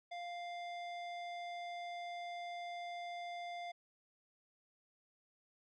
square tone with low-pass filter, 698.5 Hz, F5, in tune, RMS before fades -45 dBFS, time 0.11-3.72 s, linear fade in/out 10 ms, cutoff 3600 Hz, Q 1.1, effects none

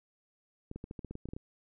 clicks, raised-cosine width 3 ms, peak -28 dBFS, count 12, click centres 0.714 / 0.76 / 0.841 / 0.911 / 0.992 / 1.047 / 1.11 / 1.154 / 1.256 / 1.288 / 1.335 / 1.365 s, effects none

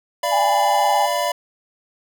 square chord, B diminished, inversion first, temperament equal with one note detuned, 587.3 / 686.5 / 987.8 Hz, D5 / F5 / B5, 0 / -30 / 0 cents, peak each -24 dBFS, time 0.23-1.32 s, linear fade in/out 5 ms
sine tone with vibrato, 817 Hz, G#5, 29 cents flat, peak -16 dBFS, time 0.31-1.07 s, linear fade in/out 20 ms, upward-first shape sine, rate 19 Hz, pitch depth 58 cents each way
effects none

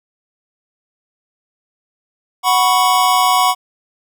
square chord, F# suspended fourth, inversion none, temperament equal, 740 / 987.8 / 1108.7 Hz, F#5 / B5 / C#6, 0 / 0 / 0 cents, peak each -16 dBFS, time 2.43-3.55 s, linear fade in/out 50 ms, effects none

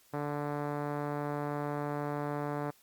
5% pulse tone with low-pass filter, 146.2 Hz, D3, 7 cents flat, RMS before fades -35 dBFS, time 0.13-2.71 s, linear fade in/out 10 ms, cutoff 980 Hz, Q 0.52, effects white hiss -64 dBFS RMS until 2.82 s + Opus 48 kbps

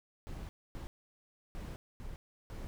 brown noise bursts at uneven times, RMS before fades -43 dBFS, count 5, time 0.27-0.49 / 0.75-0.87 / 1.55-1.76 / 2-2.16 / 2.5-2.67 s, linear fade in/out 0 ms, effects none

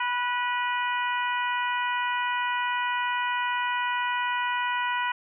harmonic tone with a mistuned harmonic, 491.1 Hz, B4, 10 cents flat, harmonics 2 / 3 / 4 / 5 / 6, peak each -27 / -31 / -33 / -35 / -37 dBFS, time 0-5.12 s, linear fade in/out 5 ms, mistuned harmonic 4, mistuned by -22 cents, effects none

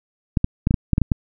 clicks, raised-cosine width 5 ms, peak -4 dBFS, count 9, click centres 0.372 / 0.444 / 0.671 / 0.709 / 0.742 / 0.933 / 0.981 / 1.017 / 1.118 s, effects none

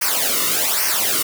white noise with flanger, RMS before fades -19 dBFS, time 0.01-1.23 s, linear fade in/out 10 ms, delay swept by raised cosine 0.26 to 1.26 ms, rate 1.2 Hz, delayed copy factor -0.8, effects none

